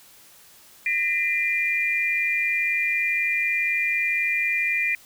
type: tone cluster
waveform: sine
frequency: 1852 / 2010 / 2396 Hz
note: A#6 / B6 / D7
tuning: -12 / +30 / +34 cents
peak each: -30 / -27 / -22 dBFS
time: 0.86-4.95 s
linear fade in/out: 2 ms
effects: white hiss -51 dBFS RMS until 5.05 s